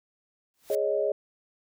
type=noise with exponential growth; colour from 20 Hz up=white; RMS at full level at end=-39 dBFS; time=0.54-0.75 s; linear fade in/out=0 ms; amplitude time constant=44 ms
type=chord; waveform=sine; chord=Ab suspended fourth; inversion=none; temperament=equal; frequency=415.3 / 554.4 / 622.3 Hz; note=Ab4 / Db5 / Eb5; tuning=0 / 0 / 0 cents; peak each=-28 dBFS; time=0.7-1.12 s; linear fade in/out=2 ms
effects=none